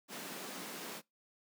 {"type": "high-pass noise", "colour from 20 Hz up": "pink", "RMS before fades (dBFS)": -45, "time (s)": [0.08, 1.02], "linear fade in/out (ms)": 50, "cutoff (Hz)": 170, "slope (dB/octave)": 48, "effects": ["noise-tail reverb RT60 0.2 s tail -24 dB re dry"]}